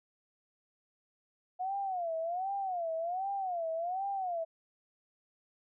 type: tone with vibrato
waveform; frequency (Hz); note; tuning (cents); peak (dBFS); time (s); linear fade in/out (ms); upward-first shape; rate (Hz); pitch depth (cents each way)
sine; 718; F5; +48; -32; 1.59-4.45; 20; sine; 1.3; 180
effects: none